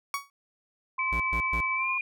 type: tone with exponential decay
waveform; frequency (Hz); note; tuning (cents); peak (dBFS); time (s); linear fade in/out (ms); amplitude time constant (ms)
30% pulse; 1125; C#6; +25; -22; 0.14-0.3; 1; 33
type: tone with tremolo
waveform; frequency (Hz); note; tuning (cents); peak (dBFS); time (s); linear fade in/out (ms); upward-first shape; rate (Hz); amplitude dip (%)
sine; 1046.5; C6; 0; -29; 0.98-1.98; 5; sine; 11; 30
type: tone with pitch glide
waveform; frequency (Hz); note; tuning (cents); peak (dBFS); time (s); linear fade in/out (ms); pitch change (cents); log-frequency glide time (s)
sine; 2301 to 2427; D7 to D#7; -36 to -44; -27; 0.99-2.01; 2; +92; 1.75-1.9
type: tone bursts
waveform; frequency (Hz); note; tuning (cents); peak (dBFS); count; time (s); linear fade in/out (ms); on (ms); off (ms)
square; 59.6; A#1; +39; -31; 3; 1.12-1.609; 5; 83; 120
effects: none